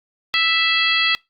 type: harmonic tone with a mistuned harmonic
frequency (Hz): 659.3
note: E5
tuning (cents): 0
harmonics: 2 / 3 / 4 / 5 / 6 / 7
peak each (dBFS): -25 / -21 / -21 / -20 / -25 / -27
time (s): 0.34-1.15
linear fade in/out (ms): 0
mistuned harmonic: 6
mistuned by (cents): +80
effects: noise-tail reverb RT60 0.2 s tail -24 dB re dry + Opus 48 kbps